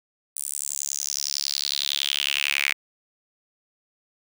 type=tone with high-pass filter sweep; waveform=sawtooth; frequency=70.9 Hz; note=C#2; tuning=40 cents sharp; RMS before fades=-27 dBFS; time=0.36-2.73 s; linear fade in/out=5 ms; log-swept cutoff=9400 to 2200 Hz; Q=4.8; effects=none